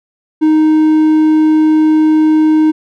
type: tone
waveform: triangle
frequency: 311.1 Hz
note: D#4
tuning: in tune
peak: -4 dBFS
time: 0.41-2.72 s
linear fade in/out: 20 ms
effects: none